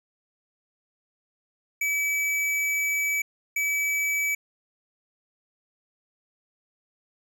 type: tone bursts at uneven times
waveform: square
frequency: 2293 Hz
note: D7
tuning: 42 cents flat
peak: -24 dBFS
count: 2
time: 1.81-3.22 / 3.56-4.35 s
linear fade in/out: 5 ms
effects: none